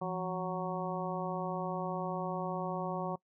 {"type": "harmonic tone with a mistuned harmonic", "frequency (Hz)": 185, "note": "F#3", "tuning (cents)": 0, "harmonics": [1, 2, 3, 4, 5, 6], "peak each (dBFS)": [-38, -41, -40, -40, -42, -42], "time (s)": [0.01, 3.16], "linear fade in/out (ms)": 10, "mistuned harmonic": 1, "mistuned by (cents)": -130, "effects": ["noise-tail reverb RT60 0.1 s tail -22 dB re dry"]}